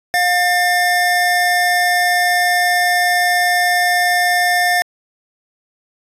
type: tone pair together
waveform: square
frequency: 711.9 / 1795 Hz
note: F5 / A6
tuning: +33 / +34 cents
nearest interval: octave + major third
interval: 1601 cents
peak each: -16 dBFS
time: 0.14-4.82 s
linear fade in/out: 0 ms
effects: resampled to 32000 Hz